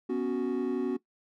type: chord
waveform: triangle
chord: B suspended second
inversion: none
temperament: just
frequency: 246.9 / 277.8 / 370.4 Hz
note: B3 / C#4 / F#4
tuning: 0 / +4 / +2 cents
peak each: -30 / -30 / -28 dBFS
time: 0.09-0.97 s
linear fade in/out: 10 ms
effects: noise-tail reverb RT60 0.1 s tail -18 dB re dry + tanh soft clip ceiling -18 dBFS